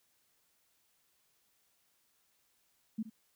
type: tone with echo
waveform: sine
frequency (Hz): 220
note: A3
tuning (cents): 0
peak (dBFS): -32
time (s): 2.98-3.03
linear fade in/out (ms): 10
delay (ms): 70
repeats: 1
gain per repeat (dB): -13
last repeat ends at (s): 3.1
effects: white hiss -74 dBFS RMS until 3.35 s